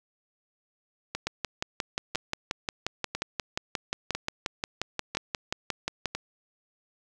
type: two click trains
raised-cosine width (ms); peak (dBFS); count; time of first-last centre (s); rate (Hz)
0.2; -11 / -14; 28 / 6; 1.27-6.057 / 1.15-6.15; 5.64 / 1
effects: none